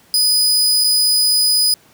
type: tone with dropouts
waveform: sawtooth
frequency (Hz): 4978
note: D#8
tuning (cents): 0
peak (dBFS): -9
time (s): 0.14-1.74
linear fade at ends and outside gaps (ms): 1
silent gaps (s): 0.839-0.843
effects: pink hiss -50 dBFS RMS until 1.93 s + high-pass 100 Hz 12 dB/octave